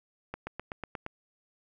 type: accelerating click train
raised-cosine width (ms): 0.5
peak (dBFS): -21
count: 7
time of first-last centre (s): 0.34-1.064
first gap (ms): 130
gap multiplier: 0.97
effects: none